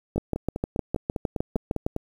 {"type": "two click trains", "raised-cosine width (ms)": 2, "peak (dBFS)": [-11, -14], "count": [12, 10], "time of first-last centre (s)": [[0.18, 1.865], [0.16, 1.964]], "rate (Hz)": [6.53, 4.99], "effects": ["8-bit"]}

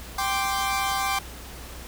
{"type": "chord", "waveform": "sawtooth", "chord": "G suspended fourth", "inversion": "none", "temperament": "equal", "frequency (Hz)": [784, 1046.5, 1174.7], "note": ["G5", "C6", "D6"], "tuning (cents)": [0, 0, 0], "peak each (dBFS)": [-23, -26, -25], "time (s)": [0.18, 1.19], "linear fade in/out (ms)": 5, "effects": ["added 60 Hz sine -41 dBFS peak until 1.87 s", "pink hiss -42 dBFS RMS until 1.87 s"]}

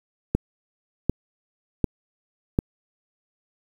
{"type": "click train", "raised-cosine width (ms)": 3, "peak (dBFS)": -6, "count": 4, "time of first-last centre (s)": [0.35, 2.589], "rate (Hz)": 1.34, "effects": ["7-bit"]}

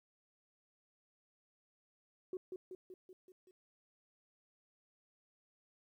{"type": "tone with echo", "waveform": "sine", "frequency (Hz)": 370, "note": "F#4", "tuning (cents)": 0, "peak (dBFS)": -37, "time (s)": [2.33, 2.37], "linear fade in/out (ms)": 2, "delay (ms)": 190, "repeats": 6, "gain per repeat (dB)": -4, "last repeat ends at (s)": 3.51, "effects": ["tanh soft clip ceiling -33 dBFS", "13-bit"]}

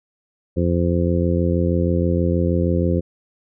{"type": "harmonic tone", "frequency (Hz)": 86.3, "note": "F2", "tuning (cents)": -20, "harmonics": [1, 2, 3, 4, 5, 6], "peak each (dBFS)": [-20, -21, -25, -24, -28, -25], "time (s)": [0.56, 3.01], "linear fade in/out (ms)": 20, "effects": []}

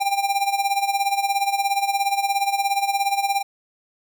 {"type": "tone with tremolo", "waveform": "square", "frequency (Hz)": 795, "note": "G5", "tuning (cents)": 24, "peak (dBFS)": -17, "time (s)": [0, 3.43], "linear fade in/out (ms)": 20, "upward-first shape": "sine", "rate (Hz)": 17, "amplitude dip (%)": 75, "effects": []}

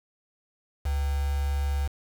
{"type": "tone with quantisation", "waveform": "sine", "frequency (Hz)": 70.5, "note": "C#2", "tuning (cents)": 30, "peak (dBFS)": -24, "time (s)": [0.85, 1.88], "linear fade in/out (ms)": 10, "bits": 6, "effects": []}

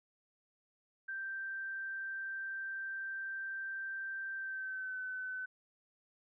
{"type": "tone with pitch glide", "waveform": "sine", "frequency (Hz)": [1568, 1515.5], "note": ["G6", "F#6"], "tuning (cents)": [0, 41], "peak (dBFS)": -38, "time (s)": [1.08, 5.46], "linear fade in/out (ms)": 10, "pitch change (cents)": -59, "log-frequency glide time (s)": [4.36, 4.98], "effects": []}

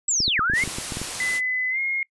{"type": "linear two-way sweep", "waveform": "sine", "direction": "down then up", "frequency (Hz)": [7900, 1200, 2205], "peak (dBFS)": -19, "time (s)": [0.08, 0.64], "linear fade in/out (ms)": 5, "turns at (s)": 0.41}
{"type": "clicks", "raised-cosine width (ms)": 3, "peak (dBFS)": -18, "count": 11, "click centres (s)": [0.204, 0.28, 0.393, 0.499, 0.536, 0.638, 0.676, 0.785, 0.922, 0.971, 1.016]}
{"type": "noise", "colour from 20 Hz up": "white", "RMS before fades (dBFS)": -30, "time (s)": [0.53, 1.41], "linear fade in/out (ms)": 50}
{"type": "tone with pitch glide", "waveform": "sine", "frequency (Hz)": [2014, 2146], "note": ["B6", "C7"], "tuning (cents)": [33, 43], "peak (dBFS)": -22, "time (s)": [1.2, 2.03], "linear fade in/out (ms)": 2, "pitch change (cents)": 110, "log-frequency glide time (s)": [1.7, 1.79]}
{"effects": ["noise-tail reverb RT60 0.1 s tail -25 dB re dry", "resampled to 24000 Hz"]}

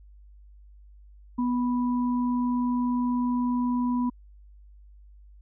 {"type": "tone pair together", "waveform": "sine", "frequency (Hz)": [246.2, 984.8], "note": ["B3", "B5"], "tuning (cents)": [-5, -5], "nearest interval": "2 octaves", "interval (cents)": 2400, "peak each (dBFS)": [-23, -33], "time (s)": [1.38, 4.1], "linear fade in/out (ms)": 10, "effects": ["added 50 Hz sine -48 dBFS peak until 5.41 s"]}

